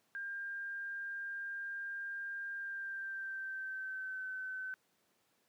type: tone with pitch glide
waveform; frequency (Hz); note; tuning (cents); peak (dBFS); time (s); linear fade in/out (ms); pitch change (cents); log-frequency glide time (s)
sine; 1600 to 1524.2; G6 to G6; +35 to -49; -39; 0.15-4.74; 0; -84; 2.54-4.26
effects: pink hiss -75 dBFS RMS until 5.48 s + high-pass 200 Hz 12 dB/octave